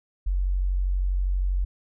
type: tone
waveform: sine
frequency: 46.25 Hz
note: F#1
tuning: in tune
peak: -21 dBFS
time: 0.26-1.65 s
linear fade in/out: 10 ms
effects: none